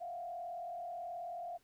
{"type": "tone with frequency modulation", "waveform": "sine", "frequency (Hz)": 698.5, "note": "F5", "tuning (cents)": 0, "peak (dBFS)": -40, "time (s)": [0, 1.58], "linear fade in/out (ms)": 20, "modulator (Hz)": 38.6, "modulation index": 0.84, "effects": ["pink hiss -72 dBFS RMS until 1.63 s"]}